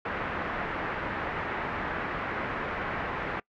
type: low-pass noise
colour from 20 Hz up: white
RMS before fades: -33 dBFS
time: 0.05-3.4 s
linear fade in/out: 5 ms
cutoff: 1900 Hz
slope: 24 dB/octave
effects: noise-tail reverb RT60 0.1 s tail -24 dB re dry